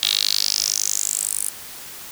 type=tone with high-pass filter sweep; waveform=10% pulse; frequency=50.9 Hz; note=G#1; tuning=34 cents flat; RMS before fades=-22 dBFS; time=0.03-1.49 s; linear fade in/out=0 ms; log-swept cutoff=3600 to 9700 Hz; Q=5; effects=white hiss -37 dBFS RMS until 2.11 s